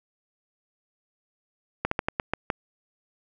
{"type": "slowing click train", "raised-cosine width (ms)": 0.5, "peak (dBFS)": -9, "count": 7, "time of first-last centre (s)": [1.85, 2.502], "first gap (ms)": 64, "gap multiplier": 1.21, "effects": []}